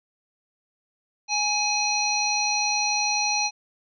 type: harmonic tone with a mistuned harmonic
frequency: 830.6 Hz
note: G#5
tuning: in tune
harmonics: 1 / 3 / 5 / 7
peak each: -27 / -27 / -27 / -27 dBFS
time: 1.28-3.51 s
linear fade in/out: 50 ms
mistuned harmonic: 3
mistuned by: +20 cents
effects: none